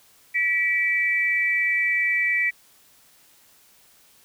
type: tone pair together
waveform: sine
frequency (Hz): 1948.4 / 2312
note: B6 / D7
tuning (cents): -24 / -28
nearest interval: minor third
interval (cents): 296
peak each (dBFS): -22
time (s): 0.34-2.51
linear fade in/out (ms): 20
effects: white hiss -56 dBFS RMS until 4.24 s